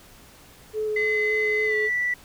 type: tone with vibrato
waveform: sine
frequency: 428.9 Hz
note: A4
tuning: 44 cents flat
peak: -23 dBFS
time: 0.73-1.9 s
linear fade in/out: 50 ms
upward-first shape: square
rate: 3.5 Hz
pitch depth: 9 cents each way
type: tone with pitch glide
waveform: sine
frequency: 2035 to 1963.4 Hz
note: C7 to B6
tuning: -49 to -11 cents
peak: -21 dBFS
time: 0.96-2.14 s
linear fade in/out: 5 ms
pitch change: -62 cents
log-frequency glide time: 1.65-1.75 s
effects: tanh soft clip ceiling -15 dBFS + pink hiss -50 dBFS RMS until 2.24 s